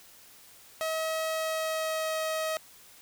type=tone with pitch glide; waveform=sawtooth; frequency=639 to 633.9 Hz; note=D#5 to D#5; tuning=+46 to +32 cents; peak=-25 dBFS; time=0.81-2.57 s; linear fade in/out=0 ms; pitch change=-14 cents; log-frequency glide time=1.29-2.18 s; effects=white hiss -54 dBFS RMS until 3.01 s